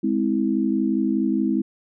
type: chord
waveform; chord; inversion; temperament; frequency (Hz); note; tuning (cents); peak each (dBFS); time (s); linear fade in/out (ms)
sine; Ab augmented; none; just; 207.7 / 259.6 / 324.5; Ab3 / C4 / E4; 0 / -13 / -27; -23; 0.03-1.62; 10
effects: none